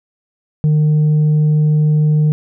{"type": "tone with tanh clipping", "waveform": "sine", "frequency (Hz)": 152.2, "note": "D#3", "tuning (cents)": -38, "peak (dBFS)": -10, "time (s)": [0.64, 2.32], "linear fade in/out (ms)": 0, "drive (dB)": 2, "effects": []}